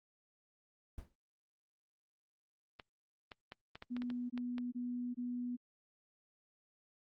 brown noise with exponential decay, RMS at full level -44 dBFS, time 0.98-1.15 s, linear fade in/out 2 ms, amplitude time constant 36 ms
clicks, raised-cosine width 0.3 ms, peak -31 dBFS, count 10, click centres 2.798 / 3.318 / 3.521 / 3.755 / 3.824 / 3.966 / 4.02 / 4.102 / 4.377 / 4.582 s
sine tone bursts, 245 Hz, B3, 14 cents flat, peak -37 dBFS, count 4, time 3.9-5.569 s, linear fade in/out 20 ms, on 400 ms, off 23 ms
effects Opus 24 kbps

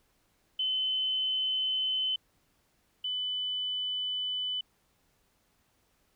sine tone pair in turn, 3045 / 3000 Hz, F#7 / F#7, +49 / +23 cents, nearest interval unison, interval 26 cents, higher first, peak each -27 / -30 dBFS, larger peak first, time 0.59-2.16 / 3.04-4.61 s, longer neither, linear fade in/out 5 ms, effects pink hiss -71 dBFS RMS until 6.15 s

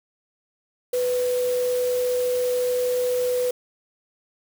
sine tone in noise, 497.3 Hz, B4, 12 cents sharp, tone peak -20 dBFS, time 0.93-3.51 s, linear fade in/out 5 ms, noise white, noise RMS -36 dBFS, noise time 0.93-3.51 s, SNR +13 dB, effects none

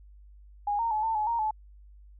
sine tone with pitch steps, 822 / 921 / 857 / 896 / 851 / 931 / 863 Hz, G#5 / A#5 / A5 / A5 / G#5 / A#5 / A5, -18 / -21 / -46 / +31 / +42 / -2 / -34 cents, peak -25 dBFS, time 0.67-1.51 s, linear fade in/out 5 ms, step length 120 ms, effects added 50 Hz sine -49 dBFS peak until 2.19 s

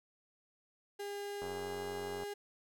35% pulse tone with pitch glide, 405.1 to 408.4 Hz, G#4 to G#4, -43 to -29 cents, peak -38 dBFS, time 0.99-2.34 s, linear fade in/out 10 ms, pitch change +14 cents, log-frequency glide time 1.19-1.75 s
click train, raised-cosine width 1 ms, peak -32 dBFS, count 76, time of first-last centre 1.42-2.234 s, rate 92.1 Hz
effects none

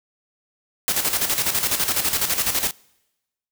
white noise with tremolo, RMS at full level -20 dBFS, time 0.88-2.71 s, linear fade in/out 0 ms, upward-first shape square, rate 12 Hz, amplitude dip 60%, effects noise-tail reverb RT60 1.0 s tail -26 dB re dry

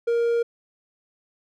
triangle tone, 468.5 Hz, A#4, 9 cents sharp, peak -17 dBFS, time 0.07-0.43 s, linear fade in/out 10 ms, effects none

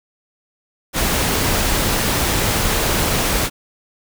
pink noise, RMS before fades -18 dBFS, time 0.93-3.5 s, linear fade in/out 50 ms, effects none

